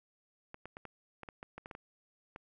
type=clicks; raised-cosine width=0.5 ms; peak=-30 dBFS; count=12; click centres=0.544 / 0.656 / 0.769 / 0.853 / 1.233 / 1.288 / 1.429 / 1.58 / 1.659 / 1.712 / 1.751 / 2.361 s; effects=none